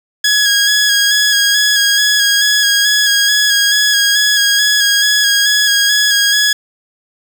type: tone with vibrato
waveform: 15% pulse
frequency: 1661.2 Hz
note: G#6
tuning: in tune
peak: -3 dBFS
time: 0.24-6.53 s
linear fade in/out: 5 ms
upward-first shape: square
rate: 2.3 Hz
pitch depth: 22 cents each way
effects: none